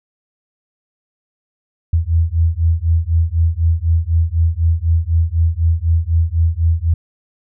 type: beating tone pair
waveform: sine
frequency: 80.8 / 84.8 Hz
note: E2 / E2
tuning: -34 / +50 cents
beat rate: 4 Hz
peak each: -15 dBFS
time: 1.93-6.94 s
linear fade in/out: 5 ms
effects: none